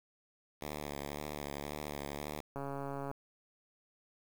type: tone with vibrato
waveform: 5% pulse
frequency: 72.9 Hz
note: D2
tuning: 12 cents flat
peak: -28 dBFS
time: 0.61-2.41 s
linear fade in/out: 10 ms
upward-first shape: sine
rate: 1.9 Hz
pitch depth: 46 cents each way
type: click train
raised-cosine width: 1 ms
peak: -27 dBFS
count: 78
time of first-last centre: 2.56-3.114 s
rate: 139 Hz
effects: 9-bit